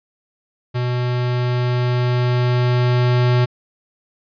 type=tone with level ramp; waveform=square; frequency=123.47 Hz; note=B2; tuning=in tune; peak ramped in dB=-19 to -13 dBFS; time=0.74-3.46 s; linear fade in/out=20 ms; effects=resampled to 11025 Hz